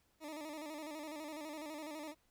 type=tone with vibrato; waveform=20% pulse; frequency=304.7 Hz; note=D#4; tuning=36 cents flat; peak=-39 dBFS; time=0.2-2.15 s; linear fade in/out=50 ms; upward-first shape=square; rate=12 Hz; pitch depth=65 cents each way; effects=pink hiss -75 dBFS RMS until 2.3 s